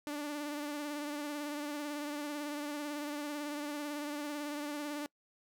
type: tone with vibrato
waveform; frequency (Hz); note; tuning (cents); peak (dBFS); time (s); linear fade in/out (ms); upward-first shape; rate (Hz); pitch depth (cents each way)
sawtooth; 293.7; D4; 0; -33; 0.07-5.06; 0; triangle; 18; 44
effects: noise-tail reverb RT60 0.1 s tail -24 dB re dry